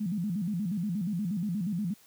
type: tone with vibrato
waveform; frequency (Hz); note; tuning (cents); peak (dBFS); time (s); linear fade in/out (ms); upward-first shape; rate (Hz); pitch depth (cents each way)
sine; 190; F#3; +46; -28; 0-1.94; 10; square; 8.4; 180
effects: white hiss -59 dBFS RMS until 2.06 s + high-pass 80 Hz 12 dB/octave